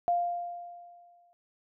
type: tone with exponential decay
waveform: sine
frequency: 698.5 Hz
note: F5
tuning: in tune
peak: -22 dBFS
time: 0.08-1.33 s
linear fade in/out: 0 ms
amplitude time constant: 270 ms
effects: none